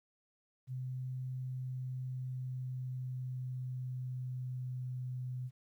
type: tone with pitch glide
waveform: sine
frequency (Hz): 128.5 to 126.58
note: C3 to B2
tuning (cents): -31 to +43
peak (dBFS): -37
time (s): 0.67-5.51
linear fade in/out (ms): 50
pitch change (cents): -26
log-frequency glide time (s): 1.78-5.13
effects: 12-bit